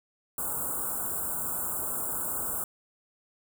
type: band-stop noise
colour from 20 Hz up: white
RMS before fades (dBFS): -32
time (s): 0.38-2.64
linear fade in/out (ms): 2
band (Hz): 1500 to 7400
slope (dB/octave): 96
effects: none

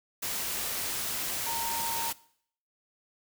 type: tone in noise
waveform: sine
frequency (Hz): 921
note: A#5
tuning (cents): -21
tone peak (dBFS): -34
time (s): 1.46-2.11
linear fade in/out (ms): 10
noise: white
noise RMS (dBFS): -33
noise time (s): 0.22-2.13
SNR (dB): -4
effects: noise-tail reverb RT60 0.6 s tail -20 dB re dry

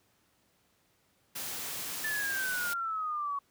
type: noise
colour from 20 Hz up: white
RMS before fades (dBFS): -38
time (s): 1.35-2.74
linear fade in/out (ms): 10
type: exponential sweep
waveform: sine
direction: down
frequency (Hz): 1763 to 1115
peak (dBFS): -31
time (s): 2.04-3.39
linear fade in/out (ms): 5
effects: pink hiss -70 dBFS RMS until 3.5 s + high-pass 80 Hz 12 dB/octave

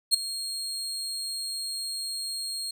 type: tone with ADSR envelope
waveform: 30% pulse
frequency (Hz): 4249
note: C8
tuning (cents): +26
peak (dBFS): -12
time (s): 0.11-2.71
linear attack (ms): 31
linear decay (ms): 8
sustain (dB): -16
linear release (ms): 5
effects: none

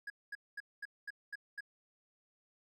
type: tone bursts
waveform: triangle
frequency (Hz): 1661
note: G#6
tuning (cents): 0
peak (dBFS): -38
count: 7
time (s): 0.07-1.607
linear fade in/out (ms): 5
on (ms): 31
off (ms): 220
effects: none

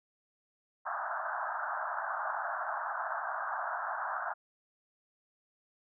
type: band-pass noise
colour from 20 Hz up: white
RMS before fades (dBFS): -36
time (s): 0.85-4.34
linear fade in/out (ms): 20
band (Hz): 630 to 1600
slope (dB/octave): 96
effects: none

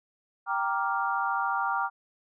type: chord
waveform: sine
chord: G minor seventh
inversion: none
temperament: equal with one note detuned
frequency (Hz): 784 / 937.7 / 1174.7 / 1396.9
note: G5 / Bb5 / D6 / F6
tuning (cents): 0 / +10 / 0 / 0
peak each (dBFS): -31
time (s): 0.46-1.9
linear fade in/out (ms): 50
effects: none

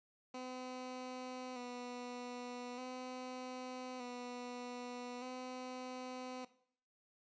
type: tone with vibrato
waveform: 15% pulse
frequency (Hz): 250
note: B3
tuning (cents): +21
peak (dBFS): -38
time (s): 0.34-6.45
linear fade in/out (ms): 5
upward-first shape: square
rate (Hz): 0.41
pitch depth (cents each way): 30
effects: noise-tail reverb RT60 0.6 s tail -17 dB re dry + resampled to 16000 Hz

